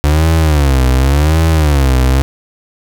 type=tone with vibrato; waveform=35% pulse; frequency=72 Hz; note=D2; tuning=34 cents flat; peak=-6 dBFS; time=0.04-2.22 s; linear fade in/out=0 ms; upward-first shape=sine; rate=0.89 Hz; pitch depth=210 cents each way; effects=none